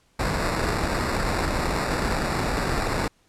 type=noise with sample-and-hold; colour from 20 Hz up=pink; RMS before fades=-25 dBFS; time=0.19-3.08 s; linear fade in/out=5 ms; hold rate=3150 Hz; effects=pink hiss -63 dBFS RMS until 3.28 s + low-pass 10000 Hz 12 dB/octave